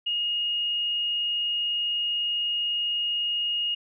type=tone; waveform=sine; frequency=2862 Hz; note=F7; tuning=42 cents sharp; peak=-24 dBFS; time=0.06-3.75 s; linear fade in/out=10 ms; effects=none